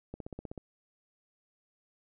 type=click train; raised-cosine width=2 ms; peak=-27 dBFS; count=8; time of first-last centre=0.14-0.578 s; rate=16 Hz; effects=none